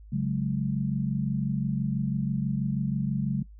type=chord; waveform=sine; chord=C# suspended fourth; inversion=none; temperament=equal with one note detuned; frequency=138.59 / 185 / 211 Hz; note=C#3 / F#3 / G#3; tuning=0 / 0 / +28 cents; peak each=-28 / -30 / -30 dBFS; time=0.12-3.43 s; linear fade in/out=10 ms; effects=noise-tail reverb RT60 0.1 s tail -20 dB re dry + added 52 Hz sine -45 dBFS peak until 3.59 s